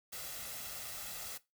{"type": "noise with comb filter", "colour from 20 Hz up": "white", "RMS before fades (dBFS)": -44, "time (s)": [0.12, 1.38], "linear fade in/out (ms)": 10, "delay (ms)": 1.5, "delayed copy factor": 0.5, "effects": ["noise-tail reverb RT60 0.2 s tail -17 dB re dry"]}